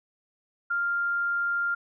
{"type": "tone", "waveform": "sine", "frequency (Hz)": 1396.9, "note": "F6", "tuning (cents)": 0, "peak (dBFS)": -24, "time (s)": [0.7, 1.75], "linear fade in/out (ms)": 10, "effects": []}